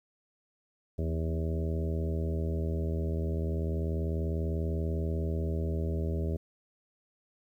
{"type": "harmonic tone with a mistuned harmonic", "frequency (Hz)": 80.3, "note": "E2", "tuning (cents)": -45, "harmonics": [1, 2, 3, 4, 5, 6, 7, 8], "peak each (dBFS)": [-30, -36, -41, -42, -39, -47, -44, -47], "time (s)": [0.98, 6.37], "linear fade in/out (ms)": 10, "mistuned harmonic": 2, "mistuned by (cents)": 44, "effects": ["11-bit"]}